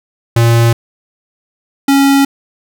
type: tone pair in turn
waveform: square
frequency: 116.54 / 276.5 Hz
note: A#2 / C#4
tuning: 0 / -4 cents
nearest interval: octave + minor third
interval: 1496 cents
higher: second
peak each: -7 dBFS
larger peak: neither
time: 0.36-0.73 / 1.88-2.25 s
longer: neither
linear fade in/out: 5 ms
effects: none